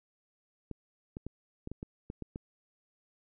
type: clicks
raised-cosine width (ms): 3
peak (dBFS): -26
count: 9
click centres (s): 0.713 / 1.169 / 1.266 / 1.674 / 1.716 / 1.829 / 2.101 / 2.223 / 2.359
effects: none